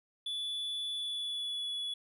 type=tone with pitch glide; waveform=triangle; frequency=3450 to 3403 Hz; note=A7 to G#7; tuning=-35 to +41 cents; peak=-33 dBFS; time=0.26-1.94 s; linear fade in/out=5 ms; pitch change=-24 cents; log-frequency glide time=0.95-1.71 s; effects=none